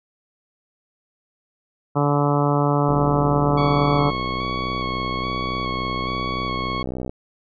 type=harmonic tone; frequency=144.5 Hz; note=D3; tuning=28 cents flat; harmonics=1 / 2 / 3 / 4 / 5 / 6 / 7 / 8 / 9; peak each=-20 / -23 / -25 / -26 / -27 / -28 / -28 / -29 / -30 dBFS; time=1.95-4.11 s; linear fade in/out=20 ms
type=click train; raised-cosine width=2 ms; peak=-15 dBFS; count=268; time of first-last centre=2.89-7.095 s; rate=63.5 Hz
type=tone with vibrato; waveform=sawtooth; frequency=1108.7 Hz; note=C#6; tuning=in tune; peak=-21 dBFS; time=3.57-6.83 s; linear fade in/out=10 ms; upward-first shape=square; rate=1.2 Hz; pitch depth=17 cents each way
effects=resampled to 11025 Hz